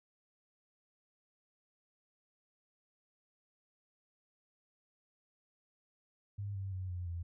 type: tone with pitch steps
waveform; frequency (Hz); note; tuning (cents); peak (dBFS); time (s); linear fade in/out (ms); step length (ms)
sine; 101.1 / 96.98 / 93.03 / 89.24 / 85.61; G#2 / G2 / F#2 / F2 / F2; -46 / -18 / +10 / +38 / -34; -37; 6.38-7.23; 10; 170
effects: none